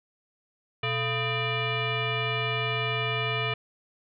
sine tone with frequency modulation, 1244.5 Hz, D#6, in tune, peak -25 dBFS, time 0.83-3.54 s, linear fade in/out 5 ms, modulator 561 Hz, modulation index 3.2, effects none

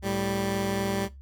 15% pulse tone pair together, 110 / 196 Hz, A2 / G3, 0 / 0 cents, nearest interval minor seventh, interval 1000 cents, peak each -26 / -21 dBFS, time 0.02-1.09 s, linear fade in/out 50 ms, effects noise-tail reverb RT60 0.2 s tail -17 dB re dry + added 68 Hz sine -43 dBFS peak until 1.21 s

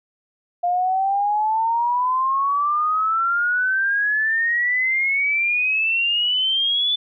sine exponential sweep, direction up, 698.5 to 3500 Hz, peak -17 dBFS, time 0.63-6.96 s, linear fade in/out 10 ms, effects none

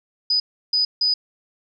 sine tone bursts at uneven times, 4978 Hz, D#8, in tune, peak -16 dBFS, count 3, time 0.3-0.4 / 0.73-0.85 / 1.01-1.14 s, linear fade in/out 5 ms, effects none

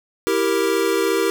square chord, E diminished, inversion none, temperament equal, 329.6 / 392 / 466.2 Hz, E4 / G4 / Bb4, 0 / 0 / 0 cents, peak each -24 / -21 / -22 dBFS, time 0.27-1.3 s, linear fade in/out 0 ms, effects none

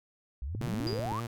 sine exponential sweep, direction up, 58.27 to 1217 Hz, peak -33 dBFS, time 0.42-1.2 s, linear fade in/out 0 ms
click train, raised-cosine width 3 ms, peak -25 dBFS, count 10, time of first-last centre 0.55-1.12 s, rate 15.8 Hz
sawtooth tone with vibrato, 112.7 Hz, A2, 42 cents sharp, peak -30 dBFS, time 0.61-1.27 s, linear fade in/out 5 ms, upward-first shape sine, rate 5.2 Hz, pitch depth 86 cents each way
sine tone with exponential decay, 4846 Hz, D#8, 47 cents flat, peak -33 dBFS, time 0.87-1.11 s, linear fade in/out 2 ms, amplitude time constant 51 ms
effects none

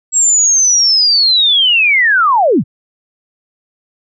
sine linear sweep, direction down, 7680 to 86.4 Hz, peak -7 dBFS, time 0.12-2.64 s, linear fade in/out 50 ms, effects none

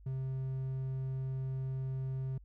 triangle tone, 132 Hz, C3, 16 cents sharp, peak -32 dBFS, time 0.06-2.38 s, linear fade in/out 5 ms, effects added 50 Hz sine -53 dBFS peak until 2.44 s

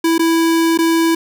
square tone with dropouts, 329.6 Hz, E4, in tune, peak -12 dBFS, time 0.04-1.15 s, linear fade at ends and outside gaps 5 ms, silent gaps 0.181-0.193 / 0.776-0.787 s, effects none

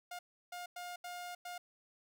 sawtooth tone bursts at uneven times, 710 Hz, F5, 28 cents sharp, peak -39 dBFS, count 5, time 0.11-0.19 / 0.52-0.66 / 0.76-0.96 / 1.04-1.35 / 1.45-1.58 s, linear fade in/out 5 ms, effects none

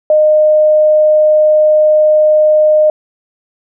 sine tone, 613 Hz, D#5, 26 cents flat, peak -5 dBFS, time 0.1-2.9 s, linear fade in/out 2 ms, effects none

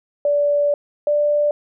sine tone pair in turn, 580 / 589.1 Hz, D5 / D5, -22 / +5 cents, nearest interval unison, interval 27 cents, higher second, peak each -14 dBFS, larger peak neither, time 0.25-0.74 / 1.07-1.51 s, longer first, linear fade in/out 2 ms, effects none

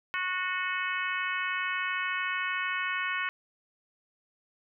harmonic tone with a mistuned harmonic, 366.9 Hz, F#4, 15 cents flat, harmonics 3 / 4 / 5 / 6 / 7 / 8, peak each -35 / -34 / -35 / -36 / -37 / -42 dBFS, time 0.14-3.29 s, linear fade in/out 0 ms, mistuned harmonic 8, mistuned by +40 cents, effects none

